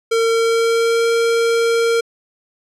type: tone with pitch glide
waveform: square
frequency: 456 to 462.1 Hz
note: A#4 to A#4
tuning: -38 to -15 cents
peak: -14 dBFS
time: 0.11-2.01 s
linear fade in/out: 10 ms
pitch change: +23 cents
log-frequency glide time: 0.3-1.08 s
effects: low-pass 9000 Hz 12 dB/octave